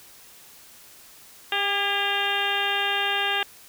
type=harmonic tone with a mistuned harmonic; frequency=400 Hz; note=G4; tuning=35 cents sharp; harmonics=1 / 2 / 3 / 4 / 5 / 6 / 7 / 8 / 9; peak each=-34 / -29 / -34 / -28 / -33 / -34 / -28 / -31 / -34 dBFS; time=1.52-3.43 s; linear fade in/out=2 ms; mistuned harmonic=4; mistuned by=+35 cents; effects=white hiss -49 dBFS RMS until 3.68 s